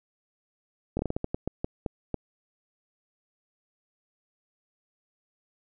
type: slowing click train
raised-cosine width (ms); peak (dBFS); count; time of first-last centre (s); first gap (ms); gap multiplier
2; -15; 12; 0.97-2.143; 22; 1.29
effects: none